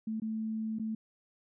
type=tone with dropouts; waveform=sine; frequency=220 Hz; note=A3; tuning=in tune; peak=-32 dBFS; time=0.07-0.95 s; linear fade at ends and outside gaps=5 ms; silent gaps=0.2-0.219 / 0.787-0.796 s; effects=none